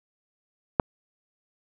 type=click; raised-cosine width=1 ms; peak=-4 dBFS; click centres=0.798 s; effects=none